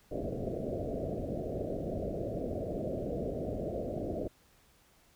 white low-pass noise, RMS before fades -36 dBFS, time 0.11-4.28 s, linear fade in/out 10 ms, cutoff 670 Hz, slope 96 dB/octave, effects pink hiss -65 dBFS RMS until 5.15 s

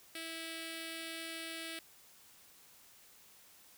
5% pulse tone with notch filter, 327.2 Hz, E4, 13 cents flat, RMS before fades -44 dBFS, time 0.15-1.79 s, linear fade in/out 2 ms, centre 1000 Hz, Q 0.95, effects white hiss -61 dBFS RMS until 3.77 s

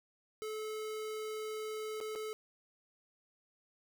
square tone with dropouts, 432.6 Hz, A4, 29 cents flat, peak -39 dBFS, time 0.42-2.33 s, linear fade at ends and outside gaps 0 ms, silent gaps 2.003-2.011 / 2.152-2.158 s, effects none

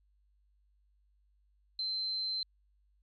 sine tone, 4100 Hz, C8, 36 cents flat, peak -32 dBFS, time 1.79-2.43 s, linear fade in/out 2 ms, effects added 50 Hz sine -67 dBFS peak until 3.02 s + MP3 48 kbps

